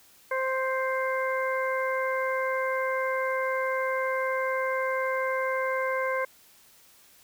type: harmonic tone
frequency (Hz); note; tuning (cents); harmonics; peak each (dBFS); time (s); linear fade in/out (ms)
524; C5; +2; 1 / 2 / 3 / 4; -28 / -31 / -33 / -34; 0.31-6.25; 5
effects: white hiss -57 dBFS RMS until 7.23 s